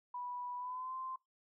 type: tone with pitch glide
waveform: sine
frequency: 983 to 1040.9 Hz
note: B5 to C6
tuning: -8 to -9 cents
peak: -40 dBFS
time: 0.14-1.16 s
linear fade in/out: 5 ms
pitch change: +99 cents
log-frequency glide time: 0.57-0.95 s
effects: noise-tail reverb RT60 0.2 s tail -22 dB re dry